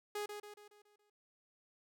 sawtooth tone with echo, 415.3 Hz, G#4, in tune, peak -34 dBFS, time 0.15-0.26 s, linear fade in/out 5 ms, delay 140 ms, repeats 6, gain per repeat -6 dB, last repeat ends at 1.1 s, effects none

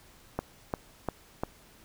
click train, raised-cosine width 1 ms, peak -15 dBFS, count 4, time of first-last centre 0.39-1.435 s, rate 2.87 Hz, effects pink hiss -57 dBFS RMS until 1.84 s

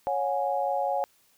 sine chord, C# suspended fourth, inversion none, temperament equal with one note detuned, 554.4 / 725.6 / 830.6 Hz, C#5 / F#5 / G#5, 0 / -34 / 0 cents, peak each -29 dBFS, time 0.07-1.04 s, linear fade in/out 0 ms, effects white hiss -64 dBFS RMS until 1.37 s

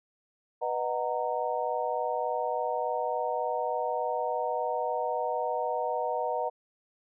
sine chord, B major seventh, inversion none, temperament just, 493.9 / 617.4 / 740.8 / 926 Hz, B4 / D#5 / F#5 / A#5, 0 / -14 / +2 / -12 cents, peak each -33 dBFS, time 0.61-6.5 s, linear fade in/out 20 ms, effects none

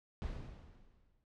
brown noise with exponential decay, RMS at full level -38 dBFS, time 0.22-1.24 s, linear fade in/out 0 ms, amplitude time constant 220 ms, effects low-pass 5000 Hz 12 dB/octave

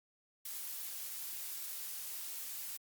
blue noise, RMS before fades -43 dBFS, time 0.45-2.77 s, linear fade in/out 5 ms, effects Opus 48 kbps

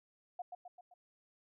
sine tone with echo, 718 Hz, F5, 48 cents sharp, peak -38 dBFS, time 0.39-0.42 s, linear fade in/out 5 ms, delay 130 ms, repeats 4, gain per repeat -5 dB, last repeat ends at 0.94 s, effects none

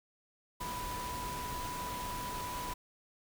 sine tone in noise, 987.8 Hz, B5, in tune, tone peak -39 dBFS, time 0.6-2.74 s, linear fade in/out 10 ms, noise pink, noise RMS -42 dBFS, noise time 0.6-2.74 s, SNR 0 dB, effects none

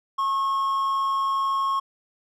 triangle tone with amplitude modulation, 1087 Hz, C#6, 34 cents flat, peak -18 dBFS, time 0.18-1.8 s, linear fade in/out 10 ms, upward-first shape sine, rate 198 Hz, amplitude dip 30%, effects none

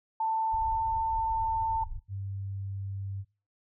sine tone with pitch glide, 889 to 894.7 Hz, A5 to A5, +18 to +29 cents, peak -26 dBFS, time 0.2-1.84 s, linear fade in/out 5 ms, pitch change +11 cents, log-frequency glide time 0.6-0.85 s
pink low-pass noise, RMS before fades -39 dBFS, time 0.52-2 s, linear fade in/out 20 ms, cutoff 100 Hz, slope 48 dB/octave
sine tone, 98 Hz, G2, in tune, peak -33 dBFS, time 2.08-3.25 s, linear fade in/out 50 ms
effects noise-tail reverb RT60 0.3 s tail -20 dB re dry

